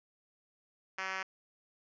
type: tone with band-pass filter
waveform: 5% pulse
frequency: 190 Hz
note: F#3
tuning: 46 cents sharp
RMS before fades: -38 dBFS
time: 0.98-1.23 s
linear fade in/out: 5 ms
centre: 2000 Hz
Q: 0.82
effects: resampled to 16000 Hz